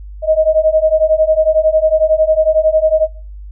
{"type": "beating tone pair", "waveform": "sine", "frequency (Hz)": [622.3, 633.3], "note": ["D#5", "D#5"], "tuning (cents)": [0, 30], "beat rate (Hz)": 11, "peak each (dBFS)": -12, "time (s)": [0.22, 3.08], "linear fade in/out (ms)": 50, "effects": ["noise-tail reverb RT60 0.4 s tail -21 dB re dry", "added 50 Hz sine -28 dBFS peak until 3.51 s"]}